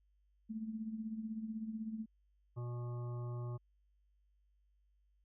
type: tone with tremolo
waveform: sine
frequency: 220 Hz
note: A3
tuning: in tune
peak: -36 dBFS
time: 0.49-2.06 s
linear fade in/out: 20 ms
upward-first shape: triangle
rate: 16 Hz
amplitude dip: 70%
type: harmonic tone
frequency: 121 Hz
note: B2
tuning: 35 cents flat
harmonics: 1 / 3 / 5 / 7 / 9 / 10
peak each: -39 / -51 / -56 / -60 / -57 / -63 dBFS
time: 2.56-3.58 s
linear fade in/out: 20 ms
effects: added 50 Hz sine -70 dBFS peak until 5.24 s